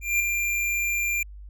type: tone with ADSR envelope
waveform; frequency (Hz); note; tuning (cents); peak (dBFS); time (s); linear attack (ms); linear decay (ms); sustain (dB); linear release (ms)
square; 2383; D7; +25; -19; 0.01-1.23; 190; 3; -5; 4
effects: added 50 Hz sine -39 dBFS peak until 1.49 s